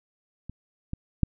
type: clicks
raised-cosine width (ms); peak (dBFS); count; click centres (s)
5; -25 / -19 / -8; 3; 0.496 / 0.934 / 1.233
effects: none